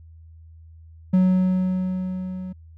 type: tone with level ramp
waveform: triangle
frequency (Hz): 185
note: F#3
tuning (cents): 0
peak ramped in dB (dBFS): -11 to -28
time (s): 1.13-2.53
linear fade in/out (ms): 10
effects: added 81 Hz sine -43 dBFS peak until 2.77 s